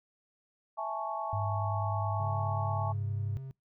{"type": "chord", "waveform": "sine", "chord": "A major seventh", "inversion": "second", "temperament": "equal", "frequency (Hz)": [659.3, 830.6, 880, 1108.7], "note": ["E5", "G#5", "A5", "C#6"], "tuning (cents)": [0, 0, 0, 0], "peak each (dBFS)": -38, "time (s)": [0.77, 2.93], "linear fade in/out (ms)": 20}
{"type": "tone", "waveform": "sine", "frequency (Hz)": 102, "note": "G#2", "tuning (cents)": -31, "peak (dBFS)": -31, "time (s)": [1.33, 3.37], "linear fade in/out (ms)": 0}
{"type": "tone with pitch glide", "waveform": "triangle", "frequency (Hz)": [138.59, 133.64], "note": ["C#3", "C3"], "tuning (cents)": [0, 37], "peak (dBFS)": -37, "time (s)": [2.2, 3.51], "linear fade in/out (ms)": 0, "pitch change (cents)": -63, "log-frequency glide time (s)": [2.93, 3.03]}
{"effects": ["noise-tail reverb RT60 0.2 s tail -26 dB re dry"]}